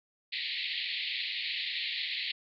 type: band-pass noise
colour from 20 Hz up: white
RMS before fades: -35 dBFS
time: 0.32-2.32 s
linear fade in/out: 10 ms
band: 1900 to 4400 Hz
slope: 96 dB/octave
effects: none